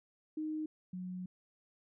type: tone pair in turn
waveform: sine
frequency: 309.9 / 182.57 Hz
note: D#4 / F#3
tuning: -7 / -23 cents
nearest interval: major sixth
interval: 916 cents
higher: first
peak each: -35 / -39 dBFS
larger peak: first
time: 0.37-0.66 / 0.93-1.26 s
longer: second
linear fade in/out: 5 ms
effects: none